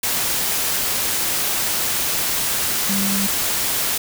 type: tone in noise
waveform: sine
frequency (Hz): 197.6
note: G3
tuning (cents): +14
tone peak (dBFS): -21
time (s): 2.89-3.27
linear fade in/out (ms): 5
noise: white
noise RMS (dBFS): -21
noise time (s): 0.03-3.98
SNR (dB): -3
effects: none